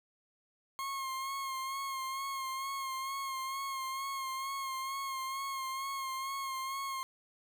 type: tone with vibrato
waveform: 40% pulse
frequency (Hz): 1076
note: C6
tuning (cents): +48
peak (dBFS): -35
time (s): 0.79-7.03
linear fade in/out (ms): 0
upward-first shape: sine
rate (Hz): 2.2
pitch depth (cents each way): 33
effects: none